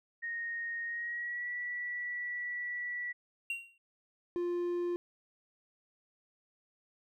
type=tone with pitch glide; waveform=sine; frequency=1860 to 1951.3 Hz; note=A#6 to B6; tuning=-4 to -21 cents; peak=-35 dBFS; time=0.22-3.13 s; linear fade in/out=20 ms; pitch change=+83 cents; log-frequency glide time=0.85-1.5 s
type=tone with exponential decay; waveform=triangle; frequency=2754 Hz; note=F7; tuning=25 cents flat; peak=-29 dBFS; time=3.5-3.78 s; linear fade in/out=2 ms; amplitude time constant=60 ms
type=tone; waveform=triangle; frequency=350.1 Hz; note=F4; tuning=4 cents sharp; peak=-29 dBFS; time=4.36-4.96 s; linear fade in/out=0 ms
effects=none